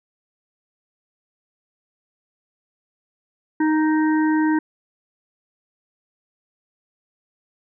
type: harmonic tone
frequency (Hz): 311.1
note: D#4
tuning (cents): 0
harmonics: 1 / 3 / 5 / 6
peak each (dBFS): -16 / -26 / -30 / -32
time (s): 3.6-4.59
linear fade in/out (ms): 5
effects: none